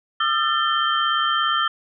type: tone cluster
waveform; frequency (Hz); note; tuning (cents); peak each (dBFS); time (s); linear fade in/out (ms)
sine; 1215 / 1352 / 1775 / 3131; D#6 / E6 / A6 / G7; -42 / +43 / +15 / -3; -24 / -21 / -27 / -24; 0.2-1.68; 5
effects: none